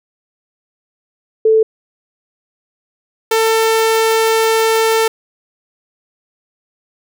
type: tone pair in turn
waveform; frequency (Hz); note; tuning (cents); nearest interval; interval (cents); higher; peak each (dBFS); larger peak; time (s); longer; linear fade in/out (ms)
sine / sawtooth; 440.5 / 446.9; A4 / A4; +2 / +27; unison; 25; second; -7; neither; 1.45-1.63 / 3.31-5.08; second; 5
effects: none